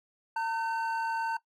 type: tone pair together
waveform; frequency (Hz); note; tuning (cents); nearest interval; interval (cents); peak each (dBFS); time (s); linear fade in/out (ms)
triangle; 908 / 1527.1; A#5 / G6; -46 / -46; major sixth; 900; -27 / -34; 0.36-1.37; 5
effects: noise-tail reverb RT60 0.1 s tail -18 dB re dry